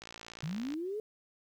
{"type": "click train", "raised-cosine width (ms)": 0.2, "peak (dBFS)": -28, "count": 42, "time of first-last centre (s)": [0.02, 0.739], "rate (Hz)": 57}
{"type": "linear sweep", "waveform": "sine", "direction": "up", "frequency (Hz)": [139.9, 440], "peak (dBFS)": -34, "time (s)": [0.43, 1], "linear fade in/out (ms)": 2}
{"effects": ["11-bit"]}